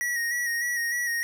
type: tone with vibrato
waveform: square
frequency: 1900 Hz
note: A#6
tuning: 33 cents sharp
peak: -26 dBFS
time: 0.01-1.23 s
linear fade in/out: 0 ms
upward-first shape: square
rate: 3.3 Hz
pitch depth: 31 cents each way
effects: none